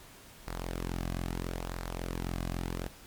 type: tone with flanger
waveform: sawtooth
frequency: 43.65 Hz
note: F1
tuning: in tune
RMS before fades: -36 dBFS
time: 0.47-2.88 s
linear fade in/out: 0 ms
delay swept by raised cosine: 0.31 to 2.21 ms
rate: 0.76 Hz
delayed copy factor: -0.5
effects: pink hiss -53 dBFS RMS until 3.06 s + MP3 96 kbps